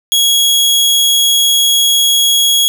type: tone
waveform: sawtooth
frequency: 3322 Hz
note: G#7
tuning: in tune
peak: -5 dBFS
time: 0.12-2.68 s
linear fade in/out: 0 ms
effects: none